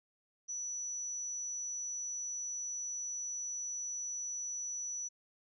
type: tone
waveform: sine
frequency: 5920 Hz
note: F#8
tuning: in tune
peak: -37 dBFS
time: 0.48-5.09 s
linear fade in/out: 20 ms
effects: none